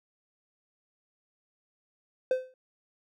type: tone with exponential decay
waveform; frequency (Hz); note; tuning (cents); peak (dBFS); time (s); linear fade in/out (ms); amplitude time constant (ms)
triangle; 514; C5; -31; -18; 2.31-2.54; 2; 48
effects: none